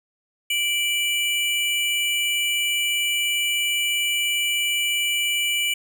square tone pair together, 2340 / 2943 Hz, D7 / F#7, -7 / -10 cents, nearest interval major third, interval 397 cents, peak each -24 dBFS, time 0.5-5.74 s, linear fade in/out 5 ms, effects none

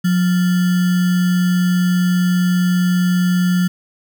sine tone with sample-and-hold, 180 Hz, F#3, 47 cents flat, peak -12 dBFS, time 0.04-3.68 s, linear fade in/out 10 ms, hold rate 1575 Hz, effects none

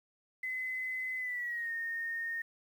sine tone with pitch glide, 2031 to 1841 Hz, B6 to A#6, +48 to -22 cents, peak -34 dBFS, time 0.43-2.42 s, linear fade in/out 5 ms, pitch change -170 cents, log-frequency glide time 1.18-1.71 s, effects 10-bit

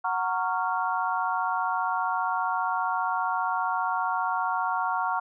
sine chord, Gb major seventh, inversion none, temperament just, 740 / 925 / 1110 / 1387.5 Hz, Gb5 / Bb5 / Db6 / F6, 0 / -14 / +2 / -12 cents, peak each -30 / -29 / -30 / -31 dBFS, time 0.04-5.2 s, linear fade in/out 10 ms, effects none

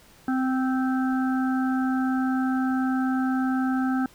harmonic tone with a mistuned harmonic, 259.8 Hz, C4, 12 cents flat, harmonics 1 / 3 / 5 / 6, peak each -22 / -32 / -35 / -35 dBFS, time 0.28-4.06 s, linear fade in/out 2 ms, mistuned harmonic 5, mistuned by +18 cents, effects pink hiss -54 dBFS RMS until 4.14 s

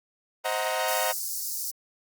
sawtooth chord, C half-diminished seventh, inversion none, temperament equal with one note detuned, 523.3 / 630.9 / 740 / 932.3 Hz, C5 / Eb5 / Gb5 / Bb5, 0 / +24 / 0 / 0 cents, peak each -28 / -26 / -27 / -27 dBFS, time 0.44-1.13 s, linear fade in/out 20 ms
white high-pass noise, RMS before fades -32 dBFS, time 0.88-1.71 s, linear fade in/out 5 ms, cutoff 4800 Hz, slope 48 dB/octave
effects Opus 32 kbps

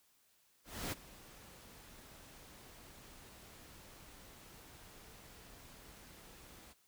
pink noise with ADSR envelope, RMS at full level -39 dBFS, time 0.64-6.74 s, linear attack 280 ms, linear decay 23 ms, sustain -18 dB, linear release 24 ms, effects white hiss -72 dBFS RMS until 6.87 s

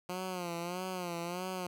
10% pulse tone with vibrato, 177.9 Hz, F3, 32 cents sharp, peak -28 dBFS, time 0.09-1.67 s, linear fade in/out 5 ms, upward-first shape sine, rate 1.6 Hz, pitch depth 85 cents each way, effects none

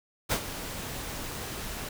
pink noise with ADSR envelope, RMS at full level -25 dBFS, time 0.29-1.89 s, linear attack 30 ms, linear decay 74 ms, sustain -12 dB, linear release 4 ms, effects none

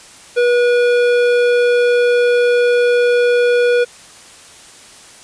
sine tone with hard clipping, 484.8 Hz, B4, 32 cents flat, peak -12 dBFS, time 0.36-3.85 s, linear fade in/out 20 ms, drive 13 dB, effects white hiss -40 dBFS RMS until 5.23 s + resampled to 22050 Hz

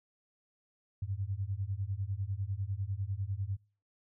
sine beating tone pair, 93.3 / 103.3 Hz, F#2 / G#2, +15 / -9 cents, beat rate 10 Hz, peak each -36 / -36 dBFS, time 1.02-3.57 s, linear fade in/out 5 ms, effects noise-tail reverb RT60 0.4 s tail -25 dB re dry

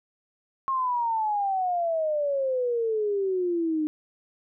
sine exponential sweep, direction down, 1082 to 301.8 Hz, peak -23 dBFS, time 0.68-3.87 s, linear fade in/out 0 ms, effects none

